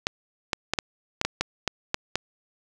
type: clicks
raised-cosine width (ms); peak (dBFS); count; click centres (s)
0.2; -6; 10; 0.069 / 0.532 / 0.736 / 0.788 / 1.214 / 1.25 / 1.41 / 1.677 / 1.944 / 2.156
effects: none